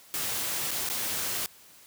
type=noise with dropouts; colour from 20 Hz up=white; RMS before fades=-31 dBFS; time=0.14-1.46 s; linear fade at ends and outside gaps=0 ms; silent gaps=0.708-0.714 / 0.889-0.899 s; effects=white hiss -54 dBFS RMS until 1.86 s + high-pass 60 Hz 12 dB/octave